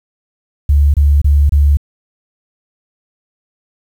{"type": "tone bursts", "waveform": "sine", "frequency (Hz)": 72, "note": "D2", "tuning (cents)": -34, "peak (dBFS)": -6, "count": 4, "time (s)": [0.69, 1.771], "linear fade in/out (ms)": 5, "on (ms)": 250, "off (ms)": 27, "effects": ["7-bit"]}